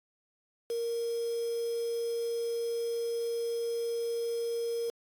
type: tone with quantisation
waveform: sine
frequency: 466.2 Hz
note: A#4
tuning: in tune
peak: -30 dBFS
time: 0.7-4.9 s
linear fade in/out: 2 ms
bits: 7
effects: AAC 64 kbps